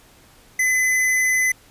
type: tone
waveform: square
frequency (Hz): 2022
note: B6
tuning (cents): +40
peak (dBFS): -17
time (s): 0.59-1.52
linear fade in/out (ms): 5
effects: pink hiss -51 dBFS RMS until 1.7 s + resampled to 32000 Hz

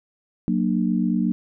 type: chord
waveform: sine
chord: Gb augmented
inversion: none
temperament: equal with one note detuned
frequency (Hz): 185 / 233.1 / 299.1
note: Gb3 / Bb3 / D4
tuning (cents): 0 / 0 / +32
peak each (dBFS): -22 / -22 / -26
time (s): 0.48-1.32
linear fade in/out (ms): 0
effects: none

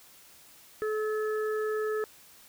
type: harmonic tone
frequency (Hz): 430.5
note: A4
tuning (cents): -38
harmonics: 1 / 3 / 4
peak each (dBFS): -28 / -38 / -40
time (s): 0.82-2.04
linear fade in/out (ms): 0
effects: white hiss -55 dBFS RMS until 2.48 s

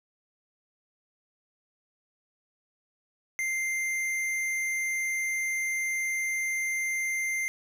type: tone with hard clipping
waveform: triangle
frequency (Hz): 2093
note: C7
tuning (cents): 0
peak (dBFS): -29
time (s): 3.39-7.48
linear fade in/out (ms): 0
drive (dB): 15
effects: none

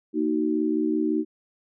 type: chord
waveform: sine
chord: D# minor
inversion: second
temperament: equal with one note detuned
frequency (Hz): 233.1 / 311.1 / 376.7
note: A#3 / D#4 / F#4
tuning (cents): 0 / 0 / +31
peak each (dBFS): -28 / -23 / -28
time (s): 0.13-1.25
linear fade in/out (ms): 50
effects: none

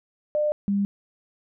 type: tone pair in turn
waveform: sine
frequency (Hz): 600 / 200.2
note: D5 / G3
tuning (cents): +37 / +37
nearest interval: octave + perfect fifth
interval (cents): 1900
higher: first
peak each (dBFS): -20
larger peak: neither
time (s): 0.35-0.52 / 0.68-0.85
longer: neither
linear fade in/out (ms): 0
effects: none

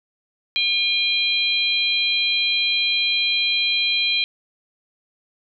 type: harmonic tone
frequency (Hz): 805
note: G5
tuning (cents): +46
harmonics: 3 / 4 / 5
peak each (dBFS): -22 / -22 / -22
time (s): 0.56-4.24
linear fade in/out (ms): 0
effects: none

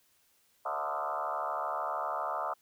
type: tone with frequency modulation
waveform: sine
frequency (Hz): 958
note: A#5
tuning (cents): +47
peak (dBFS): -31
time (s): 0.65-2.54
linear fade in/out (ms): 10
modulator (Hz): 72.8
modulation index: 5.1
effects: white hiss -69 dBFS RMS until 2.61 s

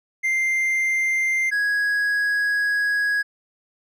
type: tone pair in turn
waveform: triangle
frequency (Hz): 2093 / 1661.2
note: C7 / G#6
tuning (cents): 0 / 0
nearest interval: major third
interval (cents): 400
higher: first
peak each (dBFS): -17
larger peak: neither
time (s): 0.23-1.51 / 1.51-3.23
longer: second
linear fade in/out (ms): 20
effects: none

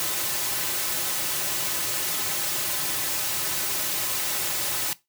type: noise with comb filter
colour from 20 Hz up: white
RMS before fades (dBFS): -27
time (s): 0-4.93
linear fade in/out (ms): 0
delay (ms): 4.3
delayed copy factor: -0.55
effects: noise-tail reverb RT60 0.2 s tail -18 dB re dry + high-pass 100 Hz 12 dB/octave

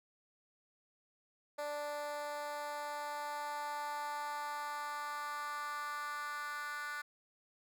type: tone with high-pass filter sweep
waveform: 10% pulse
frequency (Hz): 293.7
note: D4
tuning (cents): 0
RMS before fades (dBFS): -41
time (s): 1.58-7.02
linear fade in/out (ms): 10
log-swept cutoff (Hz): 600 to 1400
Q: 3.4
effects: none

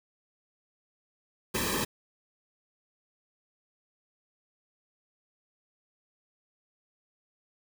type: noise with comb filter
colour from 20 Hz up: pink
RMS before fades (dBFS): -30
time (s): 1.54-1.85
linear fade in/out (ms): 10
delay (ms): 1.4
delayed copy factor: -0.95
effects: none

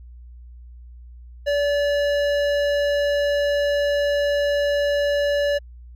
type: tone with hard clipping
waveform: sine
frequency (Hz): 576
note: D5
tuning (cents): -34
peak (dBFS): -20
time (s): 1.46-5.59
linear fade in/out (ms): 20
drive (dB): 14
effects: added 60 Hz sine -39 dBFS peak until 5.95 s

